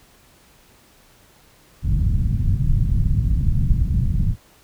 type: low-pass noise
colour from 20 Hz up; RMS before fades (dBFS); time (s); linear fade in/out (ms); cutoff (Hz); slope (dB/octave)
pink; -18; 1.82-4.36; 50; 160; 24
effects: pink hiss -53 dBFS RMS until 4.63 s